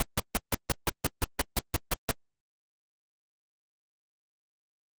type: noise bursts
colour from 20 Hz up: pink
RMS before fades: -25 dBFS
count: 13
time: 0-2.112 s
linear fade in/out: 2 ms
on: 24 ms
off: 150 ms
effects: Opus 24 kbps